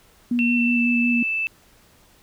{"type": "tone with vibrato", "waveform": "sine", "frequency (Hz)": 239.7, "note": "A#3", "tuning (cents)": 48, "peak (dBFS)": -18, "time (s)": [0.31, 1.23], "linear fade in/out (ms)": 5, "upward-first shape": "square", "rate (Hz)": 5.5, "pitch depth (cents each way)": 13}
{"type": "tone with pitch glide", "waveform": "sine", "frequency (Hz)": [2700, 2638], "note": ["E7", "E7"], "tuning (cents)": [41, 1], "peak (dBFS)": -21, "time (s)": [0.39, 1.47], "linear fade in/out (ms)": 0, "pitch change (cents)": -40, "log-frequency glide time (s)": [0.52, 0.87]}
{"effects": ["pink hiss -55 dBFS RMS until 2.22 s"]}